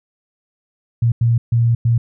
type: tone bursts at uneven times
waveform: sine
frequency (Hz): 117.1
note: A#2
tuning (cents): +8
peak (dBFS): -11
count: 4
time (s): 1.02-1.12 / 1.21-1.38 / 1.52-1.75 / 1.85-1.98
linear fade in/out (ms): 5
effects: none